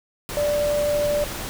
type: tone in noise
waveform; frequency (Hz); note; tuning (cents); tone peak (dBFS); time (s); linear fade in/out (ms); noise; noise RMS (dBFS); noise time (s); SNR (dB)
sine; 587.3; D5; 0; -19; 0.37-1.24; 0; pink; -31; 0.29-1.49; +9
effects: none